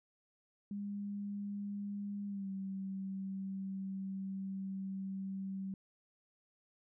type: tone with pitch glide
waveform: sine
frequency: 202.6 to 192.78 Hz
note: G#3 to G3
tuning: -43 to -29 cents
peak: -38 dBFS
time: 0.71-5.74 s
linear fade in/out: 2 ms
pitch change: -86 cents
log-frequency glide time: 2.27-2.5 s
effects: none